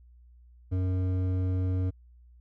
sine tone with hard clipping, 92.5 Hz, F#2, in tune, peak -27 dBFS, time 0.71-1.91 s, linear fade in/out 20 ms, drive 10 dB, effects added 60 Hz sine -52 dBFS peak until 2.4 s

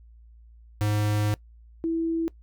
square / sine tone pair in turn, 104.9 / 329.1 Hz, G#2 / E4, +18 / -3 cents, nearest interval octave + minor sixth, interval 1979 cents, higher second, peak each -23 dBFS, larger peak neither, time 0.81-1.34 / 1.84-2.28 s, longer first, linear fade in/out 0 ms, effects noise-tail reverb RT60 0.1 s tail -21 dB re dry + added 57 Hz sine -48 dBFS peak until 2.42 s

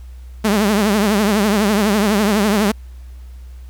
sawtooth tone with vibrato, 207.7 Hz, G#3, in tune, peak -9 dBFS, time 0.44-2.72 s, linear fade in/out 10 ms, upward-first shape triangle, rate 12 Hz, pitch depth 140 cents each way, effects added 62 Hz sine -32 dBFS peak until 3.69 s + pink hiss -54 dBFS RMS until 3.69 s

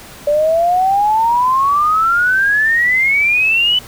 sine exponential sweep, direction up, 578 to 3014 Hz, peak -10 dBFS, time 0.27-3.79 s, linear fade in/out 5 ms, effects pink hiss -36 dBFS RMS until 3.87 s

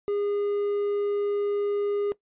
triangle tone, 408.4 Hz, G#4, 29 cents flat, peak -22 dBFS, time 0.08-2.12 s, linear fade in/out 0 ms, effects noise-tail reverb RT60 0.1 s tail -18 dB re dry + resampled to 8000 Hz

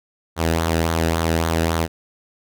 sawtooth tone with flanger, 82.1 Hz, E2, 6 cents flat, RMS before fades -20 dBFS, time 0.36-1.88 s, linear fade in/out 50 ms, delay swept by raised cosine 0.38 to 0.94 ms, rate 3.6 Hz, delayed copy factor -0.55, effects none

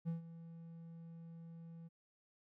triangle tone with ADSR envelope, 166.1 Hz, E3, 13 cents sharp, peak -33 dBFS, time 0.05-1.89 s, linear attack 32 ms, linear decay 130 ms, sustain -15 dB, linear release 22 ms, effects none

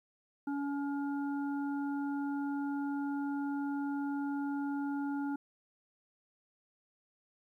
harmonic tone, 282.8 Hz, C#4, 35 cents sharp, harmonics 1 / 3 / 5, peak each -33 / -43 / -47 dBFS, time 0.47-5.36 s, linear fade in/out 5 ms, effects 12-bit

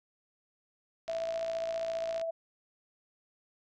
sine tone with tremolo, 659.3 Hz, E5, in tune, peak -30 dBFS, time 1.08-2.31 s, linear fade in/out 10 ms, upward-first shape triangle, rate 15 Hz, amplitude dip 35%
click train, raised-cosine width 0.2 ms, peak -27 dBFS, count 66, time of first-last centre 1.08-2.214 s, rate 57.3 Hz
effects none

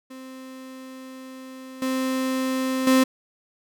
35% pulse tone with level steps, 261 Hz, C4, 4 cents flat, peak -36 / -21 / -13 dBFS, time 0.1-3.04 s, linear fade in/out 10 ms, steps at 1.82 / 2.87 s, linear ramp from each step 2 ms, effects none

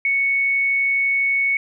sine tone, 2217 Hz, C#7, in tune, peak -16 dBFS, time 0.05-1.57 s, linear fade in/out 2 ms, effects none

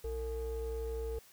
triangle ring-modulated tone, 196 Hz, G3, in tune, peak -30 dBFS, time 0.04-1.19 s, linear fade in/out 5 ms, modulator 256 Hz, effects white hiss -60 dBFS RMS until 1.32 s

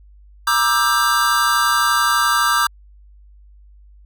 square chord, E half-diminished seventh, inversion second, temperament just, 949.3 / 1186.7 / 1318.5 / 1582.2 Hz, Bb5 / D6 / E6 / G6, +31 / +18 / 0 / +16 cents, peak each -24 / -19 / -21 / -20 dBFS, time 0.47-2.67 s, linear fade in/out 5 ms, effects added 50 Hz sine -43 dBFS peak until 4.05 s

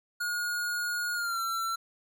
square tone with pitch glide, 1438 to 1349.5 Hz, F#6 to E6, -50 to +40 cents, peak -30 dBFS, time 0.2-1.76 s, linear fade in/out 10 ms, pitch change -110 cents, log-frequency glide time 1.14-1.41 s, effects none

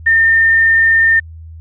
sine tone with quantisation, 1812 Hz, A#6, 50 cents flat, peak -7 dBFS, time 0.06-1.2 s, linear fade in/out 10 ms, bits 6, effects added 81 Hz sine -30 dBFS peak until 1.6 s + resampled to 8000 Hz

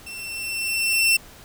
sawtooth tone with level ramp, 2696 Hz, E7, 38 cents sharp, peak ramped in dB -31 to -11 dBFS, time 0.06-1.17 s, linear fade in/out 10 ms, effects pink hiss -46 dBFS RMS until 1.44 s

